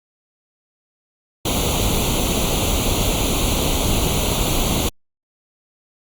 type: noise with comb filter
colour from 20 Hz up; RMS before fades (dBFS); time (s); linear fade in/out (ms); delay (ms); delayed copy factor
pink; -19; 1.45-4.89; 5; 0.29; +0.85
effects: Opus 48 kbps